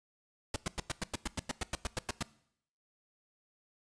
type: noise bursts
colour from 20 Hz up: pink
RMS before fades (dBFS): -34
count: 15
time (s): 0.54-2.227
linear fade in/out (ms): 2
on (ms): 21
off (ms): 98
effects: noise-tail reverb RT60 0.7 s tail -20 dB re dry + resampled to 22050 Hz